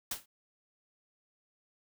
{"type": "noise with exponential decay", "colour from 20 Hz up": "white", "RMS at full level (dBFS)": -31, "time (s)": [0.11, 0.26], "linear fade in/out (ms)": 5, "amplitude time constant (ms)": 32, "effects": []}